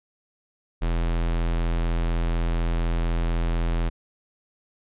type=tone; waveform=square; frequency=42.07 Hz; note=E1; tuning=36 cents sharp; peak=-22 dBFS; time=0.81-3.9 s; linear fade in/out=20 ms; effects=resampled to 8000 Hz